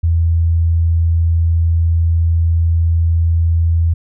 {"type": "tone", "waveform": "sine", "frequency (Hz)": 83.1, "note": "E2", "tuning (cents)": 15, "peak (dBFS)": -10, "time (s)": [0.03, 3.94], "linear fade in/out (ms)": 10, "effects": []}